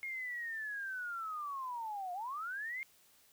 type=linear two-way sweep; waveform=sine; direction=down then up; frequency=2156 to 698.5 to 2156 Hz; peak=-38 dBFS; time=0.03-2.83 s; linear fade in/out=0 ms; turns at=2.13 s; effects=white hiss -66 dBFS RMS until 3.32 s